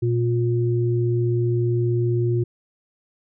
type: tone pair together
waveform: sine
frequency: 119.4 / 354.7 Hz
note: A#2 / F4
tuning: +42 / +27 cents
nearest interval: octave + perfect fifth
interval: 1885 cents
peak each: -19 / -23 dBFS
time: 0.02-2.44 s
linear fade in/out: 10 ms
effects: none